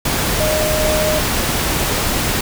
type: tone in noise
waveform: sine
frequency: 617 Hz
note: D#5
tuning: 15 cents flat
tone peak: -17 dBFS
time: 0.4-1.19 s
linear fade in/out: 5 ms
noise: pink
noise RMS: -18 dBFS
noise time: 0.05-2.41 s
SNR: -2 dB
effects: none